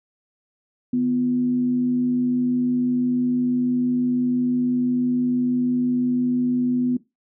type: tone with frequency modulation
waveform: sine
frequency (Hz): 248.1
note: B3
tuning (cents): +8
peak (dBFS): -18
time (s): 0.93-6.97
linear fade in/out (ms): 5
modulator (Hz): 98.4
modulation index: 0.25
effects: noise-tail reverb RT60 0.2 s tail -17 dB re dry